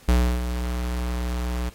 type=tone with ADSR envelope; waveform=square; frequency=60.9 Hz; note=B1; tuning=24 cents flat; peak=-15 dBFS; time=0.08-1.7 s; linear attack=9 ms; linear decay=310 ms; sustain=-10 dB; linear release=15 ms; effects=pink hiss -51 dBFS RMS until 1.74 s + AAC 48 kbps